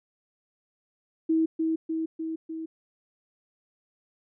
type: tone with echo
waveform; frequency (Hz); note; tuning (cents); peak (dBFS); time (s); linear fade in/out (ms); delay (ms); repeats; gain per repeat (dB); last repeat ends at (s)
sine; 322.1; E4; -40; -20; 1.29-1.46; 10; 300; 4; -3; 2.66
effects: none